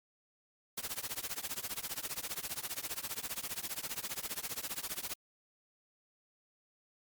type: noise with tremolo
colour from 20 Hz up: white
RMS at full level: -36 dBFS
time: 0.77-5.14 s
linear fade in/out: 10 ms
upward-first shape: triangle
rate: 15 Hz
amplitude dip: 100%
effects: Opus 48 kbps